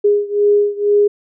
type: beating tone pair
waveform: sine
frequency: 410.6 / 412.7 Hz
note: G#4 / G#4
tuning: -20 / -11 cents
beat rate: 2.1 Hz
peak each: -13 / -15 dBFS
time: 0.04-1.08 s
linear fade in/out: 10 ms
effects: none